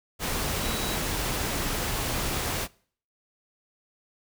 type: tone in noise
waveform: sine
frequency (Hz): 3900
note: B7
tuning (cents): -23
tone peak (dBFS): -38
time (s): 0.6-0.99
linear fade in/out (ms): 50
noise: pink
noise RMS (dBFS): -29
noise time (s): 0.19-2.68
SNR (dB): -12
effects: noise-tail reverb RT60 0.5 s tail -23 dB re dry